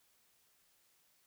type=silence; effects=white hiss -72 dBFS RMS until 1.26 s